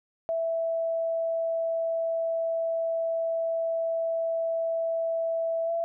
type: tone with pitch glide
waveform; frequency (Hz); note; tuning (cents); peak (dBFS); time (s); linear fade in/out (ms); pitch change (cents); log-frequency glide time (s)
sine; 659.3 to 670.4; E5 to E5; 0 to +29; -25; 0.29-5.84; 0; +29; 5.65-5.71
effects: none